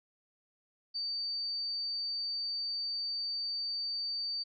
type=tone; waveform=sine; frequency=4604 Hz; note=D8; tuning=35 cents flat; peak=-33 dBFS; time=0.94-4.44 s; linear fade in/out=20 ms; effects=none